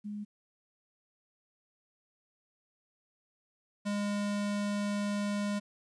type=tone pair in turn; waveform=sine / square; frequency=207.7 / 204.6 Hz; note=G#3 / G#3; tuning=0 / -26 cents; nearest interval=unison; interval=26 cents; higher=first; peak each=-36 / -31 dBFS; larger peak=second; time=0.04-0.25 / 3.85-5.6 s; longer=second; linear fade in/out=20 ms; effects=resampled to 22050 Hz + 12-bit